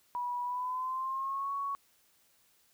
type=tone with pitch glide; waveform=sine; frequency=976 to 1114.7 Hz; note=B5 to C#6; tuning=-21 to +9 cents; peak=-32 dBFS; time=0.15-1.75 s; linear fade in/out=0 ms; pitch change=+230 cents; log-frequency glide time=0.43-1.52 s; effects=white hiss -68 dBFS RMS until 2.73 s